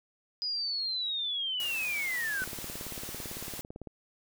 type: linear sweep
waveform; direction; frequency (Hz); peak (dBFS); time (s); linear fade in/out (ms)
sine; down; 4978 to 1479; -30; 0.42-2.44; 0
type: noise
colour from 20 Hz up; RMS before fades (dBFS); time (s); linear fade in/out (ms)
white; -41; 1.6-3.61; 0
type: click train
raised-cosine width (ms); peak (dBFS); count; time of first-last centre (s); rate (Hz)
2; -28; 27; 2.42-3.873; 17.9
effects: none